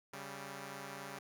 5% pulse tone pair together, 138.59 / 196 Hz, C#3 / G3, 0 / 0 cents, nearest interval tritone, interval 600 cents, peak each -36 / -36 dBFS, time 0.13-1.19 s, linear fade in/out 5 ms, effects none

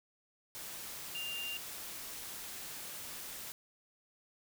sine tone in noise, 2794 Hz, F7, in tune, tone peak -38 dBFS, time 1.15-1.57 s, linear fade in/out 0 ms, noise white, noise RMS -45 dBFS, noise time 0.55-3.52 s, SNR +4 dB, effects none

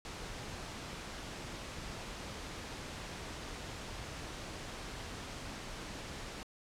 pink noise, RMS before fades -44 dBFS, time 0.05-6.43 s, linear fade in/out 0 ms, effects low-pass 7000 Hz 12 dB/octave

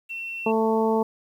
sine tone, 2705 Hz, E7, 44 cents sharp, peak -30 dBFS, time 0.09-0.52 s, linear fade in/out 20 ms
harmonic tone, 221.8 Hz, A3, 14 cents sharp, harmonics 1 / 2 / 3 / 4 / 5, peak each -24 / -22 / -30 / -26 / -35 dBFS, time 0.46-1.03 s, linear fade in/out 5 ms
effects 9-bit

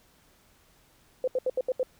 sine tone bursts, 512 Hz, C5, 38 cents flat, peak -23 dBFS, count 6, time 1.24-1.831 s, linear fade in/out 2 ms, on 36 ms, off 75 ms, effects pink hiss -62 dBFS RMS until 1.99 s

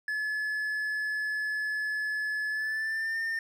triangle tone with pitch glide, 1715 to 1809.6 Hz, A6 to A6, -45 to +48 cents, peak -27 dBFS, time 0.08-3.39 s, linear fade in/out 2 ms, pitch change +93 cents, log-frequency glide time 2.49-3.18 s, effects none

